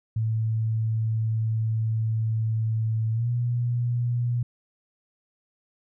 sine tone with pitch glide, 111.2 to 120.57 Hz, A2 to B2, +19 to -41 cents, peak -22 dBFS, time 0.16-4.43 s, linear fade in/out 5 ms, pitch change +140 cents, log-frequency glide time 3.12-3.29 s, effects none

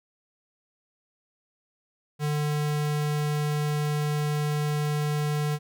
square tone, 149 Hz, D3, 25 cents sharp, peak -25 dBFS, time 2.19-5.59 s, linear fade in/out 50 ms, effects none

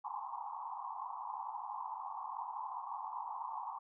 pink band-pass noise, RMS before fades -43 dBFS, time 0.04-3.79 s, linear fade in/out 10 ms, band 800 to 1100 Hz, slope 96 dB/octave, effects none

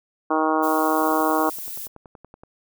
harmonic tone, 157.2 Hz, D#3, 18 cents sharp, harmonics 2 / 3 / 4 / 5 / 6 / 7 / 8 / 9, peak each -23 / -27 / -27 / -25 / -27 / -25 / -30 / -32 dBFS, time 0.3-1.5 s, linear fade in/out 10 ms
violet noise, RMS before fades -33 dBFS, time 0.62-1.88 s, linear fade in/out 20 ms
click train, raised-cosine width 1 ms, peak -29 dBFS, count 16, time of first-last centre 1.02-2.435 s, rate 10.6 Hz
effects none

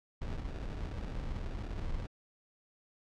brown noise with sample-and-hold, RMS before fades -38 dBFS, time 0.21-2.07 s, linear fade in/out 10 ms, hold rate 1050 Hz, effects low-pass 5000 Hz 12 dB/octave

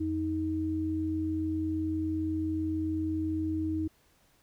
sine tone pair together, 87.31 / 314.9 Hz, F2 / D#4, 0 / +21 cents, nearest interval octave + minor seventh, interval 2221 cents, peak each -35 / -29 dBFS, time 0-3.88 s, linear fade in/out 10 ms, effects pink hiss -66 dBFS RMS until 4.42 s

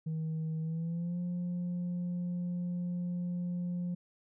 sine tone with pitch glide, 159.2 to 176.64 Hz, D#3 to F3, +40 to +20 cents, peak -30 dBFS, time 0.06-3.95 s, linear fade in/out 10 ms, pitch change +180 cents, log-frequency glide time 0.61-1.19 s, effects tanh soft clip ceiling -31 dBFS

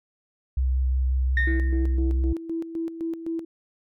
sine tone with vibrato, 64.7 Hz, C2, 19 cents flat, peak -19 dBFS, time 0.57-2.33 s, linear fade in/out 5 ms, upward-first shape sine, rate 5.6 Hz, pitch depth 12 cents each way
sine tone with exponential decay, 1839 Hz, A#6, 24 cents flat, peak -18 dBFS, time 1.37-1.97 s, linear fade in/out 2 ms, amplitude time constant 130 ms
sine tone with tremolo, 329.6 Hz, E4, in tune, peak -25 dBFS, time 1.47-3.45 s, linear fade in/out 5 ms, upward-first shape square, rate 3.9 Hz, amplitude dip 65%
effects tanh soft clip ceiling -14 dBFS

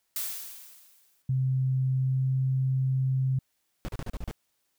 blue noise with exponential decay, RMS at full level -30 dBFS, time 0.16-1.22 s, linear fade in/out 1 ms, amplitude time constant 230 ms
sine tone with pitch glide, 130.81 to 131.57 Hz, C3 to C3, 0 to +10 cents, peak -23 dBFS, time 1.29-3.39 s, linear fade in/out 5 ms, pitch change +10 cents, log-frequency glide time 1.95-2.27 s
brown noise bursts, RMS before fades -33 dBFS, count 7, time 3.85-4.311 s, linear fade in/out 0 ms, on 35 ms, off 36 ms
effects white hiss -75 dBFS RMS until 4.78 s

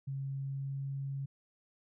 sine tone with pitch glide, 136.5 to 137.45 Hz, C#3 to C#3, -26 to -14 cents, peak -35 dBFS, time 0.07-1.26 s, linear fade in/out 10 ms, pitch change +12 cents, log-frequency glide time 0.3-0.88 s, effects none

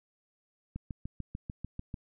click train, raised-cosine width 5 ms, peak -25 dBFS, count 9, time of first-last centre 0.76-1.942 s, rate 6.77 Hz, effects none

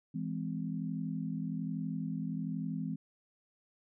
sine chord, E augmented, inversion none, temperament just, 164.81 / 206 / 257.5 Hz, E3 / G#3 / B#3, 0 / -14 / -28 cents, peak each -37 / -39 / -39 dBFS, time 0.14-2.96 s, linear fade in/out 10 ms, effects none

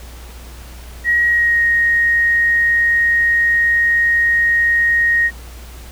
sine tone with pitch glide, 1900 to 1869.5 Hz, A#6 to A#6, +33 to +4 cents, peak -11 dBFS, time 1.04-5.31 s, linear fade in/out 50 ms, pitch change -29 cents, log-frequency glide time 1.25-1.63 s, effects added 60 Hz sine -33 dBFS peak until 5.91 s + pink hiss -40 dBFS RMS until 5.91 s

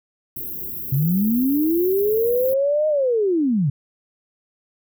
white band-stop noise, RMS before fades -30 dBFS, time 0.36-2.54 s, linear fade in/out 5 ms, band 440 to 12000 Hz, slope 96 dB/octave
sine linear two-way sweep, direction up then down, 128 to 622.3 to 128 Hz, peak -16 dBFS, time 0.92-3.7 s, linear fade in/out 5 ms, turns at 2.88 s
effects none

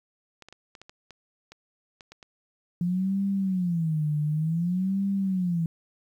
clicks, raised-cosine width 0.2 ms, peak -28 dBFS, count 11, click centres 0.423 / 0.486 / 0.526 / 0.752 / 0.816 / 0.895 / 1.107 / 1.52 / 2.008 / 2.12 / 2.228 s
sine tone with vibrato, 171.8 Hz, F3, 28 cents flat, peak -23 dBFS, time 2.81-5.66 s, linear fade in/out 2 ms, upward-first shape sine, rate 0.55 Hz, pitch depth 240 cents each way
effects 10-bit

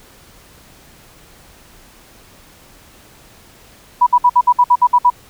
sine tone bursts, 980 Hz, B5, 14 cents flat, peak -6 dBFS, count 10, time 4.01-5.102 s, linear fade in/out 10 ms, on 57 ms, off 58 ms, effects pink hiss -45 dBFS RMS until 5.29 s

